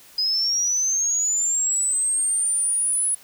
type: linear sweep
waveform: sine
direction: up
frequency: 4978 to 10260 Hz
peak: -19 dBFS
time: 0.18-3.15 s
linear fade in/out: 5 ms
effects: white hiss -49 dBFS RMS until 3.23 s